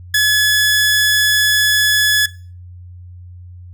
sawtooth tone, 1705 Hz, G#6, 45 cents sharp, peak -7 dBFS, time 0.14-2.26 s, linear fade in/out 5 ms, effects noise-tail reverb RT60 0.4 s tail -20 dB re dry + added 89 Hz sine -33 dBFS peak until 3.73 s

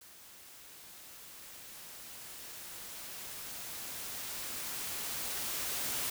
white noise with level ramp, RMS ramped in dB -55 to -35 dBFS, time 0.01-6.1 s, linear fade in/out 5 ms, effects none

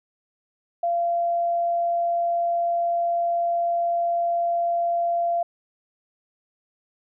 sine tone, 687 Hz, F5, 29 cents flat, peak -20 dBFS, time 0.83-5.43 s, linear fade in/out 5 ms, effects none

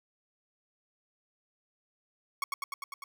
30% pulse tone with echo, 1108.7 Hz, C#6, in tune, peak -26 dBFS, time 2.42-2.44 s, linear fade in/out 2 ms, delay 100 ms, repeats 6, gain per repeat -2 dB, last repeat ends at 3.04 s, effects none

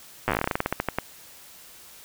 slowing click train, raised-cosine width 0.5 ms, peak -8 dBFS, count 20, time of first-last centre 0.28-0.986 s, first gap 8 ms, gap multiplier 1.15, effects white hiss -48 dBFS RMS until 2.04 s

